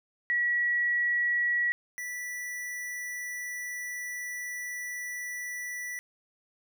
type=tone pair in turn; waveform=sine / square; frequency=1928 / 1964 Hz; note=B6 / B6; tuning=-42 / -10 cents; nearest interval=unison; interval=32 cents; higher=second; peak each=-24 / -35 dBFS; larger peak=first; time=0.3-1.72 / 1.98-5.99 s; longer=second; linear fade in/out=0 ms; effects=none